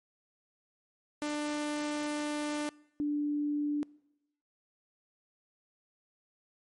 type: tone pair in turn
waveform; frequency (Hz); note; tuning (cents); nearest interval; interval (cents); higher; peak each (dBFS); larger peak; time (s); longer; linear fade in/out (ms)
sawtooth / sine; 297.1 / 293.7; D4 / D4; +20 / 0; unison; 20; first; -28; neither; 1.22-2.69 / 3-3.83; first; 0
effects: noise-tail reverb RT60 0.9 s tail -24 dB re dry + MP3 48 kbps